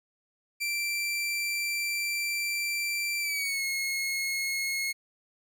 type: tone with pitch glide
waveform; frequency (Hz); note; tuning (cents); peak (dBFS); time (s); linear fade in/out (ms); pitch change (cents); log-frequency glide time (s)
sawtooth; 2349 to 2167; D7 to C#7; 0 to -40; -25; 0.6-4.93; 20; -140; 3.2-3.64
effects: none